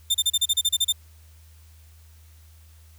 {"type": "tone bursts", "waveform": "sawtooth", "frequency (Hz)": 3590, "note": "A7", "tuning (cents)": 34, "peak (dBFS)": -15, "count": 11, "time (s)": [0.1, 0.925], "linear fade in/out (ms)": 10, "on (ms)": 45, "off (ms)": 33, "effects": ["added 79 Hz sine -48 dBFS peak until 2.98 s", "white hiss -59 dBFS RMS until 2.98 s"]}